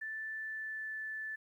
sine tone with pitch glide, 1760 to 1749.9 Hz, A6 to A6, 0 to -10 cents, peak -38 dBFS, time 0.01-1.36 s, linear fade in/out 10 ms, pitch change -10 cents, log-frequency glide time 0.35-0.96 s, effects 12-bit

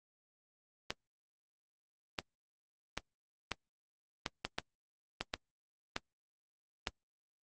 clicks, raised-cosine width 0.2 ms, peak -16 dBFS, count 11, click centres 0.905 / 2.188 / 2.976 / 3.517 / 4.262 / 4.45 / 4.585 / 5.21 / 5.339 / 5.964 / 6.872 s, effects Opus 24 kbps

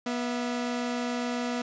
sawtooth tone pair together, 243.4 / 663 Hz, B3 / E5, -25 / +10 cents, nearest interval octave + perfect fourth, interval 1735 cents, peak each -25 / -33 dBFS, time 0.06-1.62 s, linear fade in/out 5 ms, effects resampled to 16000 Hz + 10-bit

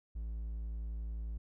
triangle tone, 55.5 Hz, A1, 16 cents sharp, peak -35 dBFS, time 0.15-1.38 s, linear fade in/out 10 ms, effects none

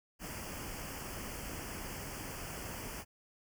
pink band-stop noise, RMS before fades -43 dBFS, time 0.19-3.05 s, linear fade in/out 50 ms, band 3200 to 4600 Hz, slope 96 dB/octave, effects none

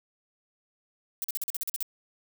violet noise bursts, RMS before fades -31 dBFS, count 10, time 1.22-1.827 s, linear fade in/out 0 ms, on 22 ms, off 43 ms, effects none

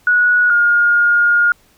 sine tone pair in turn, 1462 / 1422.8 Hz, F#6 / F6, -21 / +32 cents, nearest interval unison, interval 47 cents, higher first, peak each -9 dBFS, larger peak neither, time 0.07-0.5 / 0.5-1.52 s, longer second, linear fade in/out 2 ms, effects pink hiss -53 dBFS RMS until 1.77 s

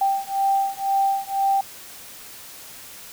sine beating tone pair, 784 / 786 Hz, G5 / G5, 0 / +4 cents, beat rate 2 Hz, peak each -22 dBFS, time 0.01-1.61 s, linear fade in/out 5 ms, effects white hiss -41 dBFS RMS until 3.12 s

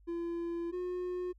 triangle tone pair in turn, 340.2 / 360.4 Hz, F4 / F#4, -45 / -45 cents, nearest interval minor second, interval 100 cents, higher second, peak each -32 / -32 dBFS, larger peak neither, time 0.07-0.72 / 0.72-1.33 s, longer first, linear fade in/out 20 ms, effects added 50 Hz sine -58 dBFS peak until 1.38 s

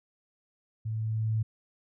sine tone with level ramp, 110.2 Hz, A2, 3 cents sharp, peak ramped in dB -30 to -24 dBFS, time 0.85-1.43 s, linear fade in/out 10 ms, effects none

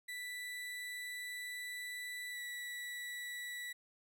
35% pulse tone with pitch glide, 1975.5 to 1953.9 Hz, B6 to B6, 0 to -19 cents, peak -40 dBFS, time 0.08-3.73 s, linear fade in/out 10 ms, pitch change -19 cents, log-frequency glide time 2.3-2.4 s, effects none

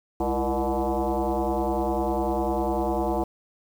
sine tone with frequency modulation, 196 Hz, G3, in tune, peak -22 dBFS, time 0.2-3.24 s, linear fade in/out 5 ms, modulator 134 Hz, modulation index 5.4, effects 8-bit

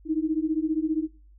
sine beating tone pair, 307.3 / 322.3 Hz, D#4 / E4, -21 / -39 cents, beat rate 15 Hz, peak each -26 dBFS, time 0.05-1.08 s, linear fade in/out 50 ms, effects noise-tail reverb RT60 0.5 s tail -25 dB re dry + added 50 Hz sine -50 dBFS peak until 1.38 s

